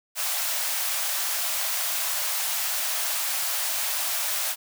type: high-pass noise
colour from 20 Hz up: white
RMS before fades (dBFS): -27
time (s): 0.15-4.56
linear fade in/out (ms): 50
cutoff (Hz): 570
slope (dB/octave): 96
effects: none